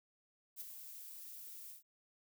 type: noise with ADSR envelope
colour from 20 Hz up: violet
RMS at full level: -44 dBFS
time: 0.56-1.83 s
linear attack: 47 ms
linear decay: 15 ms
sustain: -7 dB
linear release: 120 ms
effects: none